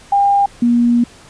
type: tone pair in turn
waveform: sine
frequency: 802 / 238.4 Hz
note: G5 / A#3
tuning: +39 / +39 cents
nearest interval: octave + major sixth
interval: 2100 cents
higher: first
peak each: -9 dBFS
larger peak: neither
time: 0.12-0.46 / 0.62-1.04 s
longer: second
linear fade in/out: 5 ms
effects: pink hiss -42 dBFS RMS until 1.29 s + resampled to 22050 Hz